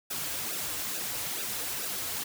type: noise with flanger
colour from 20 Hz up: white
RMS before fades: -34 dBFS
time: 0.1-2.24 s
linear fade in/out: 10 ms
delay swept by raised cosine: 0.93 to 5.23 ms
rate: 2.3 Hz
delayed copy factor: -0.75
effects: none